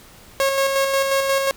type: tone with tremolo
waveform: sawtooth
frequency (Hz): 545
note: C#5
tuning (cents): -29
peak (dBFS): -12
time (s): 0.4-1.51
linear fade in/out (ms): 0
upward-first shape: square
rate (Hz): 5.6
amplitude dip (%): 35
effects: pink hiss -46 dBFS RMS until 1.56 s